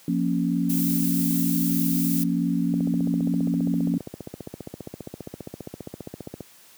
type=chord; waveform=sine; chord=Bb minor; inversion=second; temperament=equal with one note detuned; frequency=174.61 / 234 / 277.2 Hz; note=F3 / Bb3 / Db4; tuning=0 / +7 / 0 cents; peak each=-24 / -26 / -25 dBFS; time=0.08-3.98 s; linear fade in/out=2 ms
type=noise; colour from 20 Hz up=violet; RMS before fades=-29 dBFS; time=0.69-2.24 s; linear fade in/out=10 ms
type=click train; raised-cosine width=2 ms; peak=-20 dBFS; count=56; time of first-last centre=2.74-6.407 s; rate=15 Hz
effects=white hiss -52 dBFS RMS until 6.77 s + high-pass 100 Hz 12 dB/octave